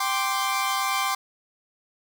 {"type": "chord", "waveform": "sawtooth", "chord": "G suspended fourth", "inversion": "none", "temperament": "equal", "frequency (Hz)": [784, 1046.5, 1174.7], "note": ["G5", "C6", "D6"], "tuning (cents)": [0, 0, 0], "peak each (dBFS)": [-25, -23, -24], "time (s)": [0, 1.15], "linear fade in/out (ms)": 5, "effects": []}